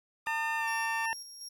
sawtooth tone with pitch glide, 1217 to 1160 Hz, D#6 to D6, -39 to -22 cents, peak -37 dBFS, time 0.26-1.06 s, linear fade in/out 5 ms, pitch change -83 cents, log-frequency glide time 0.57-0.67 s
harmonic tone, 900 Hz, A5, 39 cents sharp, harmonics 1 / 2 / 3, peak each -33 / -33 / -37 dBFS, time 0.27-1.13 s, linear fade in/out 0 ms
30% pulse tone with tremolo, 5588 Hz, F8, in tune, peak -37 dBFS, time 0.67-1.49 s, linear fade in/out 10 ms, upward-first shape square, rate 2.7 Hz, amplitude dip 45%
effects none

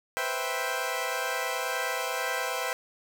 15% pulse chord, C major seventh, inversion third, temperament equal, 493.9 / 523.3 / 659.3 / 784 Hz, B4 / C5 / E5 / G5, 0 / 0 / 0 / 0 cents, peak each -28 dBFS, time 0.17-2.73 s, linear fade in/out 0 ms, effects none

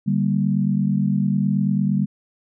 sine chord, G minor, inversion second, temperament just, 147 / 196 / 235.2 Hz, D3 / G3 / Bb3, +2 / 0 / +16 cents, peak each -22 / -19 / -25 dBFS, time 0.06-2.06 s, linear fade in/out 20 ms, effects none

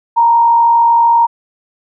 sine tone with frequency modulation, 932.3 Hz, A#5, in tune, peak -6 dBFS, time 0.16-1.27 s, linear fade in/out 20 ms, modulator 47.2 Hz, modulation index 0.33, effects none

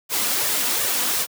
white noise with flanger, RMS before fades -22 dBFS, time 0.09-1.27 s, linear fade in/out 50 ms, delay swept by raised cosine 1.7 to 4.2 ms, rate 2.7 Hz, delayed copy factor +0.5, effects high-pass 150 Hz 12 dB/octave

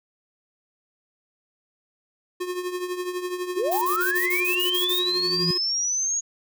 square tone with tremolo, 360 Hz, F#4, 47 cents flat, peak -25 dBFS, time 2.4-5.58 s, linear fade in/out 10 ms, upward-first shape triangle, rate 12 Hz, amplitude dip 70%
sine linear sweep, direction up, 325 to 6700 Hz, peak -22 dBFS, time 3.56-6.21 s, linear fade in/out 20 ms
violet noise bursts, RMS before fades -30 dBFS, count 9, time 3.71-4.996 s, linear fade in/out 10 ms, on 110 ms, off 37 ms
sine tone with exponential growth, 170.1 Hz, F3, 45 cents flat, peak -21 dBFS, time 5-5.51 s, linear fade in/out 2 ms, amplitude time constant 110 ms
effects none

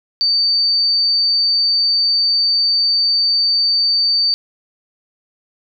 sine tone, 4592 Hz, D8, 40 cents flat, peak -12 dBFS, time 0.21-4.34 s, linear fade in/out 0 ms, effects none

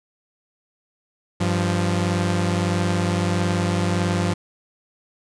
sawtooth tone pair together, 98 / 174.41 Hz, G2 / F3, 0 / -2 cents, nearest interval minor seventh, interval 998 cents, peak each -18 dBFS, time 1.4-4.34 s, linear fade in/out 10 ms, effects resampled to 22050 Hz

